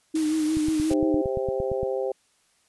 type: tone with vibrato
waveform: sine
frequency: 311.1 Hz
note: D#4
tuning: in tune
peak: -21 dBFS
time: 0.14-1.22 s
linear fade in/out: 10 ms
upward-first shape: sine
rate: 5.7 Hz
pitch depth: 38 cents each way
type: noise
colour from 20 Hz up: white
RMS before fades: -37 dBFS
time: 0.15-0.94 s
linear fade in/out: 5 ms
type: click train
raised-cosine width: 5 ms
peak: -20 dBFS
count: 12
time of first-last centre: 0.57-1.831 s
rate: 8.72 Hz
type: harmonic tone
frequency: 131.6 Hz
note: C3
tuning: 10 cents sharp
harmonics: 3 / 4 / 5 / 6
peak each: -28 / -27 / -37 / -37 dBFS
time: 0.9-2.12 s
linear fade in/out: 5 ms
effects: white hiss -65 dBFS RMS until 2.68 s + resampled to 24000 Hz